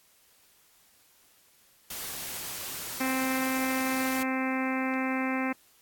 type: noise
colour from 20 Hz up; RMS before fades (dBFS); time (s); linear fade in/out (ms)
white; -37; 1.9-4.23; 5
type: harmonic tone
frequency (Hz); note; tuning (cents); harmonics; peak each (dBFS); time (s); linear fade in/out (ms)
261.6; C4; 0; 1 / 2 / 3 / 4 / 5 / 6 / 7 / 8 / 9 / 10; -29 / -37 / -37 / -38 / -41 / -40 / -40 / -37 / -41 / -42; 3-5.53; 10
type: click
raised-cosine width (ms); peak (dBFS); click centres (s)
0.2; -33; 4.939
effects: white hiss -62 dBFS RMS until 5.81 s + AAC 64 kbps